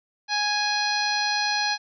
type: harmonic tone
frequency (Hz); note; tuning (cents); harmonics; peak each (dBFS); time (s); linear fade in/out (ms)
830.6; G#5; 0; 1 / 2 / 3 / 4 / 5 / 6 / 7; -27 / -28 / -31 / -37 / -27 / -33 / -37; 0.28-1.78; 50
effects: none